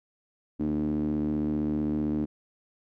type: tone with band-pass filter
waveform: sawtooth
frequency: 75.5 Hz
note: D2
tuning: 48 cents sharp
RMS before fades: -28 dBFS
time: 0.59-2.26 s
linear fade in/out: 20 ms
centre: 270 Hz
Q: 7.7
effects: none